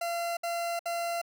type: tone bursts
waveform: 40% pulse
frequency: 684 Hz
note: F5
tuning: 36 cents flat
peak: -29 dBFS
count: 3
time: 0.01-1.216 s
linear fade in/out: 5 ms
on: 360 ms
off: 63 ms
effects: none